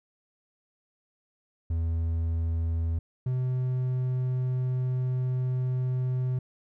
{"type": "tone pair in turn", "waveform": "triangle", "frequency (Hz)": [82.41, 127.51], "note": ["E2", "C3"], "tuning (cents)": [0, -44], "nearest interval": "minor sixth", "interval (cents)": 756, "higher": "second", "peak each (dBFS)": -23, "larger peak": "neither", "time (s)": [[1.7, 2.99], [3.26, 6.39]], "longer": "second", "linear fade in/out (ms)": 5, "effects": []}